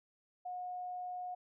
sine tone, 724 Hz, F#5, 38 cents flat, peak -39 dBFS, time 0.45-1.35 s, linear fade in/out 10 ms, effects none

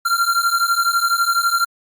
square beating tone pair, 1373 / 1385 Hz, F6 / F6, -30 / -15 cents, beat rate 12 Hz, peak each -19 dBFS, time 0.05-1.65 s, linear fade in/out 10 ms, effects Opus 48 kbps

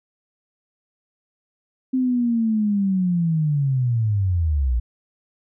sine linear sweep, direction down, 261.6 to 56.2 Hz, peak -17 dBFS, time 1.93-4.8 s, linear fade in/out 10 ms, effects none

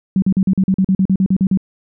sine tone bursts, 190 Hz, F#3, 46 cents sharp, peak -10 dBFS, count 14, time 0.16-1.574 s, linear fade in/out 2 ms, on 62 ms, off 42 ms, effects none

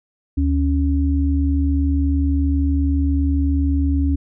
sine tone pair together, 74.7 / 277.5 Hz, D2 / C#4, +30 / +2 cents, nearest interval octave + major seventh, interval 2272 cents, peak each -16 / -20 dBFS, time 0.37-4.16 s, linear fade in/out 10 ms, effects none

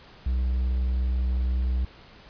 triangle tone, 62.9 Hz, B1, 32 cents sharp, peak -20 dBFS, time 0.26-1.85 s, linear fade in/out 5 ms, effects pink hiss -50 dBFS RMS until 2.29 s + resampled to 11025 Hz

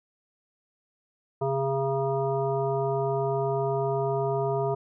harmonic tone, 136 Hz, C#3, 33 cents flat, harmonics 1 / 3 / 5 / 7 / 9, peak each -30 / -27 / -30 / -34 / -39 dBFS, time 1.41-4.75 s, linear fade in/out 10 ms, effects none

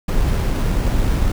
brown noise with sample-and-hold, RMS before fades -17 dBFS, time 0.08-1.32 s, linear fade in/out 5 ms, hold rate 7350 Hz, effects none

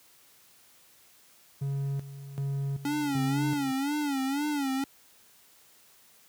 triangle tone with tremolo, 138.7 Hz, C#3, 1 cent sharp, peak -26 dBFS, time 1.61-3.72 s, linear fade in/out 10 ms, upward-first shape square, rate 1.3 Hz, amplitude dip 75%
square tone with vibrato, 281.3 Hz, C#4, 26 cents sharp, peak -28 dBFS, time 2.85-4.84 s, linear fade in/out 2 ms, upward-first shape sine, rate 2 Hz, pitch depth 110 cents each way
effects white hiss -59 dBFS RMS until 6.28 s + high-pass 60 Hz 12 dB/octave

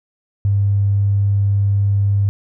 triangle tone with tanh clipping, 100.2 Hz, G2, 38 cents sharp, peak -12 dBFS, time 0.45-2.29 s, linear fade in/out 0 ms, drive 3 dB, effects none

